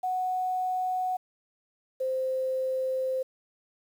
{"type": "tone pair in turn", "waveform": "sine", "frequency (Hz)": [739, 521.2], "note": ["F#5", "C5"], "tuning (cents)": [-2, -7], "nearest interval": "tritone", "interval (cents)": 605, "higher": "first", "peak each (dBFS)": -26, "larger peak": "neither", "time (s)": [[0.03, 1.17], [2, 3.23]], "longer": "second", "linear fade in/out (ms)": 10, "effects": ["9-bit"]}